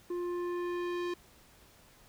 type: tone with low-pass filter sweep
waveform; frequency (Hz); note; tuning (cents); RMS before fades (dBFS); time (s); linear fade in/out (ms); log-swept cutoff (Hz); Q
square; 351.6; F4; +12; -35; 0.1-1.14; 5; 760 to 4600; 0.79
effects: pink hiss -60 dBFS RMS until 2.08 s